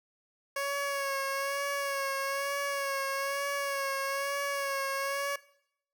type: tone with vibrato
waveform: 15% pulse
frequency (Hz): 554.4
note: C#5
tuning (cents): 0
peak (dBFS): -24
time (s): 0.56-5.36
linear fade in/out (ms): 5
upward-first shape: sine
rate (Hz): 1.1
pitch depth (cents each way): 31
effects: noise-tail reverb RT60 0.7 s tail -19 dB re dry